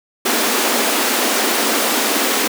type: high-pass noise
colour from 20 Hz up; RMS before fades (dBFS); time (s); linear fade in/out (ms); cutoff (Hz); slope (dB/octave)
pink; -17; 0.25-2.48; 10; 220; 96
effects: none